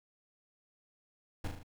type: noise with echo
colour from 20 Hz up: brown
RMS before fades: -35 dBFS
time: 1.44-1.48 s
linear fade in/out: 5 ms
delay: 38 ms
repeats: 4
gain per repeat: -4 dB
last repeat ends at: 1.632 s
effects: none